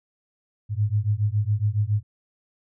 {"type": "beating tone pair", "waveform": "sine", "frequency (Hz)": [101.4, 108.6], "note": ["G#2", "A2"], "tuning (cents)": [-41, -22], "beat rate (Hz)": 7.2, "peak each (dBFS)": -23, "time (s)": [0.69, 2.03], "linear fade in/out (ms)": 50, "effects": []}